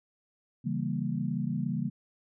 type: chord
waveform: sine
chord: C# diminished seventh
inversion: none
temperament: equal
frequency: 138.59 / 164.81 / 196 / 233.1 Hz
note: C#3 / E3 / G3 / Bb3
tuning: 0 / 0 / 0 / 0 cents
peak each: -34 dBFS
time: 0.64-1.9 s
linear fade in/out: 20 ms
effects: none